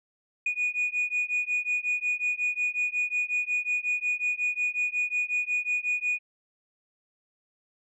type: beating tone pair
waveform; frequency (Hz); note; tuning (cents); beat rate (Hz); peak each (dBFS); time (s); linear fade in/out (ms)
sine; 2461 / 2466.5; D#7 / D#7; -20 / -16; 5.5; -27; 0.46-6.19; 5
effects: tanh soft clip ceiling -21 dBFS